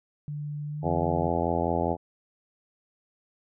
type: tone with pitch glide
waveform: sine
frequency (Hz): 147.6 to 151.22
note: D3 to D#3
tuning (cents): +9 to -49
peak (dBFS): -31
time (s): 0.28-1.28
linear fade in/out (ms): 0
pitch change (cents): +42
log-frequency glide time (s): 0.65-0.86
type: harmonic tone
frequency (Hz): 84.8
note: E2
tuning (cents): +50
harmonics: 1 / 2 / 3 / 4 / 5 / 6 / 7 / 8 / 9 / 10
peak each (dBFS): -33 / -33 / -33 / -33 / -33 / -33 / -33 / -33 / -33 / -33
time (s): 0.82-1.97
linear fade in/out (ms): 50
effects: none